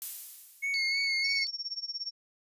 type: noise with exponential decay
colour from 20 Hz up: violet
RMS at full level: -33 dBFS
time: 0.02-1.17 s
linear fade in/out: 0 ms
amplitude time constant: 250 ms
type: tone with vibrato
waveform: triangle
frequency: 2183 Hz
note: C#7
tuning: 27 cents flat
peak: -27 dBFS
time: 0.62-1.45 s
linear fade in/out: 20 ms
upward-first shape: sine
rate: 3.2 Hz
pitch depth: 37 cents each way
type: tone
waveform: sine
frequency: 4484 Hz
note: C#8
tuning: 19 cents sharp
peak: -31 dBFS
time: 0.74-1.47 s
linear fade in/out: 0 ms
type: tone with tremolo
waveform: sine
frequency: 5490 Hz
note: F8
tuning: 31 cents flat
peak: -31 dBFS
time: 1.24-2.11 s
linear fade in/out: 5 ms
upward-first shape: sine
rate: 17 Hz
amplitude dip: 90%
effects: resampled to 32000 Hz